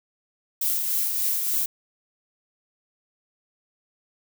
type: noise with tremolo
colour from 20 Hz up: violet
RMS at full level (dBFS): -23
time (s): 0.61-1.66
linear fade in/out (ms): 5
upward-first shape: triangle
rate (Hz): 3.4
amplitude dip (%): 40
effects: none

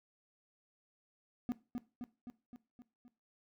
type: tone with echo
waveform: triangle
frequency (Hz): 243.3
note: B3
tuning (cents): -26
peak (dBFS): -30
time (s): 1.49-1.52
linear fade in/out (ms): 0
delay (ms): 260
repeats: 6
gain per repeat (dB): -4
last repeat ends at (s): 3.08
effects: noise-tail reverb RT60 0.3 s tail -18 dB re dry

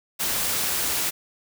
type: noise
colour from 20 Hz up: white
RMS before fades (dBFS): -25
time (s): 0.19-1.11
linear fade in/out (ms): 20
effects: none

